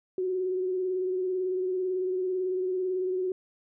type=tone with vibrato; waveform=sine; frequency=370 Hz; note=F#4; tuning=in tune; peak=-26 dBFS; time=0.18-3.32 s; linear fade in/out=2 ms; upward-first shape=sine; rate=18 Hz; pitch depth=33 cents each way; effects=none